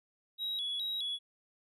triangle tone with vibrato, 3600 Hz, A7, 39 cents sharp, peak -31 dBFS, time 0.38-1.19 s, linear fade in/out 50 ms, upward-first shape square, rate 2.4 Hz, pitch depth 110 cents each way, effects tanh soft clip ceiling -29 dBFS + resampled to 32000 Hz

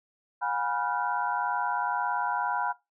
sine tone cluster, 719 / 821 / 979 / 1403 / 1520 Hz, F#5 / G#5 / B5 / F6 / F#6, -50 / -20 / -15 / +8 / +46 cents, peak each -36 / -32 / -30 / -35 / -38 dBFS, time 0.41-2.73 s, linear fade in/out 20 ms, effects noise-tail reverb RT60 0.2 s tail -19 dB re dry

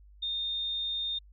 sine tone, 3650 Hz, A#7, 37 cents flat, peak -30 dBFS, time 0.22-1.19 s, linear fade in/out 10 ms, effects added 50 Hz sine -52 dBFS peak until 1.32 s

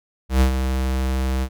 square tone with ADSR envelope, 65.2 Hz, C2, 5 cents flat, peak -12 dBFS, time 0.29-1.49 s, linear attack 120 ms, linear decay 96 ms, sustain -8 dB, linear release 63 ms, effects none

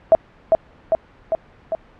sine tone with echo, 652 Hz, E5, 19 cents flat, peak -6 dBFS, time 0.12-0.15 s, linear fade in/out 0 ms, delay 400 ms, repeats 4, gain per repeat -3 dB, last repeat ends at 1.75 s, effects pink hiss -49 dBFS RMS until 1.99 s + low-pass 2000 Hz 12 dB/octave

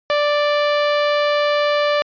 sawtooth tone, 587.3 Hz, D5, in tune, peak -11 dBFS, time 0.1-2.02 s, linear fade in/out 0 ms, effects resampled to 11025 Hz

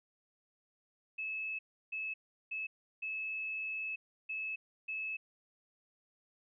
sine tone bursts at uneven times, 2598 Hz, E7, 26 cents flat, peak -36 dBFS, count 6, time 1.18-1.59 / 1.92-2.14 / 2.51-2.67 / 3.02-3.96 / 4.29-4.56 / 4.88-5.17 s, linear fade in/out 10 ms, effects none

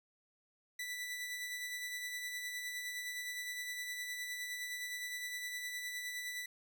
sawtooth tone with tremolo, 1975.5 Hz, B6, in tune, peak -35 dBFS, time 0.79-6.46 s, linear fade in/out 5 ms, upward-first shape sine, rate 9.7 Hz, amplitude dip 35%, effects none

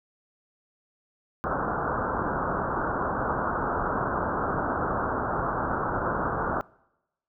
white low-pass noise, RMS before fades -28 dBFS, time 1.44-6.61 s, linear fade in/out 0 ms, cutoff 1500 Hz, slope 96 dB/octave, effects noise-tail reverb RT60 0.9 s tail -24 dB re dry

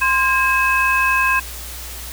sine tone cluster, 1042 / 1619 / 2575 Hz, C6 / G#6 / E7, -7 / -45 / -41 cents, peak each -18 dBFS, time 0.01-1.4 s, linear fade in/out 10 ms, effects added 60 Hz sine -33 dBFS peak until 2.12 s + white hiss -33 dBFS RMS until 2.12 s

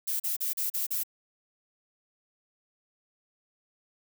violet noise bursts, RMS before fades -30 dBFS, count 6, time 0.07-1.035 s, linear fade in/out 10 ms, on 130 ms, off 37 ms, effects none

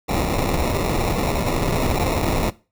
pink noise with sample-and-hold, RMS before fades -21 dBFS, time 0.08-2.51 s, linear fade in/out 20 ms, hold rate 1575 Hz, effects noise-tail reverb RT60 0.3 s tail -19 dB re dry

